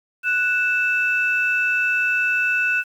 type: tone pair together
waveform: sine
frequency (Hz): 1480 / 2637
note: F#6 / E7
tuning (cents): 0 / 0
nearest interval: minor seventh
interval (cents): 1000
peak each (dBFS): -19 / -20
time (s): 0.23-2.84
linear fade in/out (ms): 50
effects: tanh soft clip ceiling -9 dBFS + 8-bit